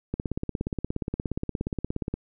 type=click train; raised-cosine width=3 ms; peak=-15 dBFS; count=35; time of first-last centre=0.14-2.14 s; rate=17 Hz; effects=none